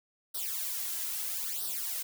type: noise with flanger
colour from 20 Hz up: blue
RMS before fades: -35 dBFS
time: 0.34-2.03 s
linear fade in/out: 10 ms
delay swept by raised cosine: 0.21 to 3.01 ms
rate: 0.77 Hz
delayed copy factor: +1
effects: none